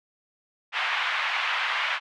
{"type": "band-pass noise", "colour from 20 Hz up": "white", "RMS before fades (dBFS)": -27, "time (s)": [0.72, 2], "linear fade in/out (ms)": 50, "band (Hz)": [860, 2800], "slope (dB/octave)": 24, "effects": []}